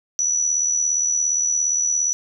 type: tone with amplitude modulation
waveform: sine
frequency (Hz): 5910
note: F#8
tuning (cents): -3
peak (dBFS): -15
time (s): 0.19-2.13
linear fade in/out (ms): 0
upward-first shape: sine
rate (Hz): 77.3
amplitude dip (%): 55
effects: none